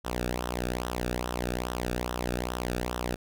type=tone with flanger; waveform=sawtooth; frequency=61.1 Hz; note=B1; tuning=18 cents flat; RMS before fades=-32 dBFS; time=0.04-3.16 s; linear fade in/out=20 ms; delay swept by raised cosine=0.43 to 0.99 ms; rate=2.4 Hz; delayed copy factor=-0.75; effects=none